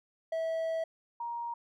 triangle / sine tone pair in turn, 651 / 941.1 Hz, E5 / A#5, -22 / +16 cents, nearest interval tritone, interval 638 cents, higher second, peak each -28 / -34 dBFS, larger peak first, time 0.32-0.84 / 1.2-1.54 s, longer first, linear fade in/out 5 ms, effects none

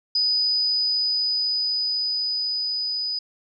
sine tone with level ramp, 4978 Hz, D#8, in tune, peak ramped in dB -18 to -24 dBFS, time 0.15-3.19 s, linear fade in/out 5 ms, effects none

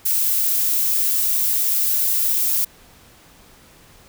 violet noise, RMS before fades -19 dBFS, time 0.05-2.65 s, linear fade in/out 10 ms, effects pink hiss -49 dBFS RMS until 4.08 s

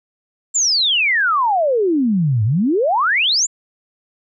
sine exponential two-way sweep, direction down then up, 7500 to 101.6 to 7500 Hz, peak -13 dBFS, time 0.54-3.47 s, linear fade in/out 20 ms, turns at 2.44 s, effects none

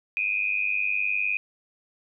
sine tone with amplitude modulation, 2477 Hz, D#7, 8 cents flat, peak -19 dBFS, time 0.17-1.37 s, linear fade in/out 0 ms, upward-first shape sine, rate 99.7 Hz, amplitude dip 95%, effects none

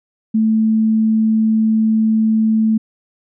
sine tone, 220 Hz, A3, in tune, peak -11 dBFS, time 0.34-2.78 s, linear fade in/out 10 ms, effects none

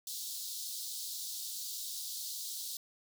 pink high-pass noise, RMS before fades -41 dBFS, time 0.07-2.77 s, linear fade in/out 2 ms, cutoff 3700 Hz, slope 48 dB/octave, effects none

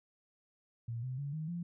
sine tone with pitch steps, 116.54 / 128.56 / 141.83 / 156.46 / 172.61 Hz, A#2 / C3 / C#3 / D#3 / F3, 0 / -30 / +40 / +10 / -20 cents, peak -36 dBFS, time 0.88-1.63 s, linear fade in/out 5 ms, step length 150 ms, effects none

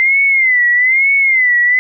sine tone with vibrato, 2068 Hz, C7, 21 cents flat, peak -8 dBFS, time 0-1.79 s, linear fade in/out 0 ms, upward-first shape sine, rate 1.1 Hz, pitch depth 120 cents each way, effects none

